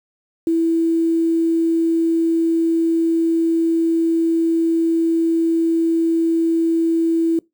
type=tone with quantisation; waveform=sine; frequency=330 Hz; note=E4; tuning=2 cents sharp; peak=-14 dBFS; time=0.47-7.39 s; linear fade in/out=2 ms; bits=7; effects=noise-tail reverb RT60 0.2 s tail -24 dB re dry